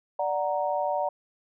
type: chord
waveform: sine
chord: D augmented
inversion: none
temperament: equal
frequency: 587.3 / 740 / 932.3 Hz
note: D5 / F#5 / A#5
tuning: 0 / 0 / 0 cents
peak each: -28 / -29 / -30 dBFS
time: 0.19-1.09 s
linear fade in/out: 5 ms
effects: none